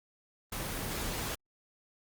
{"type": "noise", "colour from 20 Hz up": "pink", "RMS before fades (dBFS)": -36, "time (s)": [0.52, 1.35], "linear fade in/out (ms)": 5, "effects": ["Opus 24 kbps"]}